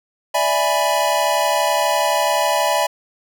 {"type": "chord", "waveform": "square", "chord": "E dominant seventh", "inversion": "third", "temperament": "equal", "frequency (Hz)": [587.3, 659.3, 830.6, 987.8], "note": ["D5", "E5", "G#5", "B5"], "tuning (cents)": [0, 0, 0, 0], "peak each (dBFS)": -22, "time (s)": [0.34, 2.87], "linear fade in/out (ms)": 10, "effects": []}